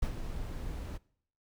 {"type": "noise with ADSR envelope", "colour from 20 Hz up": "brown", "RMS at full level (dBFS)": -30, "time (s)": [0.02, 0.98], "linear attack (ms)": 8, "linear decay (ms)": 79, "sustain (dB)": -8, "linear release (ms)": 16, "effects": ["noise-tail reverb RT60 0.6 s tail -22 dB re dry"]}